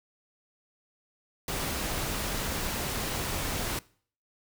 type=noise; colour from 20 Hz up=pink; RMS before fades=-32 dBFS; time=1.48-3.79 s; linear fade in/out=2 ms; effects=noise-tail reverb RT60 0.5 s tail -22 dB re dry